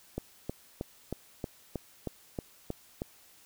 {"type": "click train", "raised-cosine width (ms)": 2, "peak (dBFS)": -20, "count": 10, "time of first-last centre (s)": [0.18, 3.019], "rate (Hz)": 3.17, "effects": ["white hiss -59 dBFS RMS until 3.45 s"]}